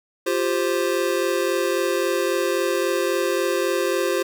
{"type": "chord", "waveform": "square", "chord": "F suspended second", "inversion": "none", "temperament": "just", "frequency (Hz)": [349.2, 392.9, 523.8], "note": ["F4", "G4", "C5"], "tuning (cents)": [0, 4, 2], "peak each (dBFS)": -25, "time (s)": [0.26, 4.23], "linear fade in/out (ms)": 10, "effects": []}